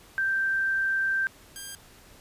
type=tone pair in turn; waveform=sine / 5% pulse; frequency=1568 / 1600 Hz; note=G6 / G6; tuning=0 / +35 cents; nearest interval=unison; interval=35 cents; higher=second; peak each=-23 / -26 dBFS; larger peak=first; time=0.18-1.27 / 1.56-1.75 s; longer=first; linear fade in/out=0 ms; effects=pink hiss -53 dBFS RMS until 2.2 s + resampled to 32000 Hz